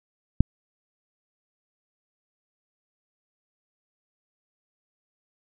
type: click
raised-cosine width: 5 ms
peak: -3 dBFS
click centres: 0.406 s
effects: none